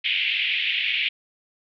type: band-pass noise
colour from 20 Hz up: pink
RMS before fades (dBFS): -24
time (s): 0.04-1.09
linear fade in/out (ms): 10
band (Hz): 2200 to 3300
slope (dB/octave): 48
effects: none